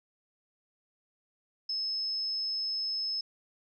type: tone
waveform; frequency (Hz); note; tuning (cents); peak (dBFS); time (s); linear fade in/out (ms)
sine; 5200; E8; -24; -30; 1.69-3.21; 5
effects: none